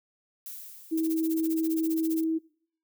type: noise with exponential decay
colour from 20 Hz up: violet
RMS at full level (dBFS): -39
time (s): 0.46-1.94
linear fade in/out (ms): 1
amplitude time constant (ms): 320
type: tone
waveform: sine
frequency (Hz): 322.3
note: E4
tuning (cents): -39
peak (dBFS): -24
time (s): 0.91-2.39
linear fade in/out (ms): 20
type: noise with tremolo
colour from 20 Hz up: violet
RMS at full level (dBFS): -36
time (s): 0.97-2.24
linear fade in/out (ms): 5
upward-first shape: sine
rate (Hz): 15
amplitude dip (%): 100
effects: noise-tail reverb RT60 0.6 s tail -23 dB re dry